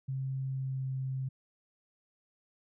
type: tone with pitch glide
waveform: sine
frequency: 133.3 to 132.07 Hz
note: C3 to C3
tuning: +33 to +17 cents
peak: -32 dBFS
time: 0.08-1.29 s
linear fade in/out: 10 ms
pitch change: -16 cents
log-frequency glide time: 0.47-0.9 s
effects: none